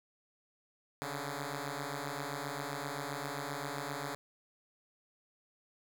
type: beating tone pair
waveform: 5% pulse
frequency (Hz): 138.6 / 146.2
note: C#3 / D3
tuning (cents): 0 / -7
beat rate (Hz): 7.6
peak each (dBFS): -29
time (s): 1.02-4.15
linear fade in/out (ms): 0
effects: 10-bit